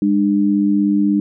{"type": "tone pair together", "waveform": "sine", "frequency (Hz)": [203.4, 299.9], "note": ["G#3", "D4"], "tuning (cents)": [-36, 36], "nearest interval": "perfect fifth", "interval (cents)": 672, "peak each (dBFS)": -15, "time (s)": [0.02, 1.2], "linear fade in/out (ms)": 2, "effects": []}